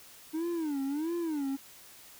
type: tone with vibrato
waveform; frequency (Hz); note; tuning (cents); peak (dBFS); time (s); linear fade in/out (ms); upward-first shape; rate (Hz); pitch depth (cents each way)
triangle; 305.6; D#4; -31; -28; 0.33-1.57; 20; sine; 1.5; 210
effects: white hiss -53 dBFS RMS until 2.19 s